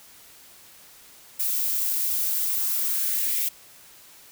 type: noise with high-pass filter sweep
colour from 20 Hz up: violet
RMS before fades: -25 dBFS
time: 1.39-3.49 s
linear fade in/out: 10 ms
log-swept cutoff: 240 to 2400 Hz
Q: 2.3
effects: white hiss -50 dBFS RMS until 4.31 s